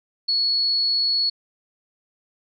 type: tone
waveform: sine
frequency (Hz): 4378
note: C#8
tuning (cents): -22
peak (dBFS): -18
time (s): 0.28-1.3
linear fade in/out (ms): 10
effects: none